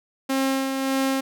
sawtooth tone with tremolo, 268 Hz, C4, 42 cents sharp, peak -16 dBFS, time 0.29-1.21 s, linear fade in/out 10 ms, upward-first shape sine, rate 1.7 Hz, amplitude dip 40%, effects none

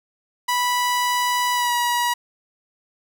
sawtooth tone with pitch glide, 984 to 964.3 Hz, B5 to B5, -7 to -42 cents, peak -15 dBFS, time 0.48-2.14 s, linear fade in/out 10 ms, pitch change -35 cents, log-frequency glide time 1.53-1.73 s, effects none

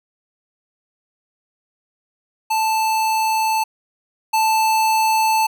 square tone pair in turn, 880 / 880 Hz, A5 / A5, 0 / 0 cents, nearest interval unison, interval 0 cents, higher neither, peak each -17 / -15 dBFS, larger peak second, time 2.5-3.64 / 4.33-5.47 s, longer neither, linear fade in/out 10 ms, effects none

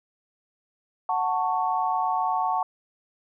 sine chord, F# minor, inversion none, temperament just, 740 / 888 / 1110 Hz, F#5 / A5 / C#6, 0 / +16 / +2 cents, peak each -26 / -26 / -28 dBFS, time 1.09-2.63 s, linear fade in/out 2 ms, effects none

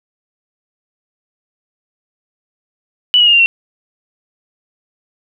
sine tone with pitch steps, 2960 / 2899 / 2839 / 2781 / 2724 Hz, F#7 / F#7 / F7 / F7 / F7, 0 / -36 / +28 / -8 / -44 cents, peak -6 dBFS, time 3.14-3.46 s, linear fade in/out 0 ms, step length 64 ms, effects none

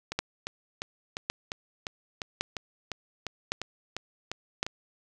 two click trains, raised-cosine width 0.2 ms, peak -10 / -16 dBFS, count 5 / 14, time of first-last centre 0.19-4.63 / 0.12-4.665 s, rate 0.901 / 2.86 Hz, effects none

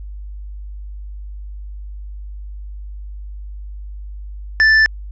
triangle tone with tanh clipping, 1760 Hz, A6, in tune, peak -10 dBFS, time 4.6-4.86 s, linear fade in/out 0 ms, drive 12 dB, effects added 50 Hz sine -28 dBFS peak until 5.11 s + resampled to 16000 Hz

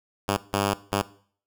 5% pulse tone bursts at uneven times, 100 Hz, G2, 35 cents sharp, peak -11 dBFS, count 3, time 0.28-0.37 / 0.53-0.74 / 0.92-1.02 s, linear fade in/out 5 ms, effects noise-tail reverb RT60 0.5 s tail -18 dB re dry

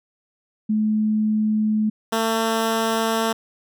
sine / 10% pulse tone pair in turn, 214.9 / 224.7 Hz, A3 / A3, -41 / +37 cents, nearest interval minor second, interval 78 cents, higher second, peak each -17 / -11 dBFS, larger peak second, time 0.69-1.9 / 2.12-3.33 s, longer neither, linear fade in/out 10 ms, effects none

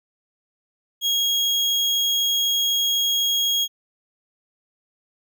35% pulse tone, 3288 Hz, G#7, 18 cents flat, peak -17 dBFS, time 1.01-3.68 s, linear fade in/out 50 ms, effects none

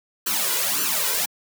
white noise with flanger, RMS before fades -23 dBFS, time 0.26-1.26 s, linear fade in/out 10 ms, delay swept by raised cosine 0.67 to 2.07 ms, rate 1.8 Hz, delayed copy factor +0.85, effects high-pass 200 Hz 12 dB/octave

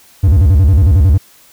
triangle tone with vibrato, 82.41 Hz, E2, in tune, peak -3 dBFS, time 0.23-1.18 s, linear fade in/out 10 ms, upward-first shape square, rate 11 Hz, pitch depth 270 cents each way, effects white hiss -45 dBFS RMS until 1.52 s

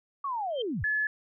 sine linear sweep, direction down, 1151 to 59.9 Hz, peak -29 dBFS, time 0.24-0.84 s, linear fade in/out 5 ms
sine tone with exponential growth, 3147 Hz, G7, 6 cents sharp, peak -30 dBFS, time 0.5-0.62 s, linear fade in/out 5 ms, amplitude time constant 26 ms
sine tone, 1715 Hz, A6, 45 cents flat, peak -25 dBFS, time 0.84-1.07 s, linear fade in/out 2 ms
effects none

